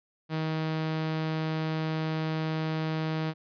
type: tone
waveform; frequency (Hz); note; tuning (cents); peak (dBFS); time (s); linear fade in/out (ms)
sawtooth; 158.2; D#3; +29; -24; 0.29-3.34; 50
effects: resampled to 11025 Hz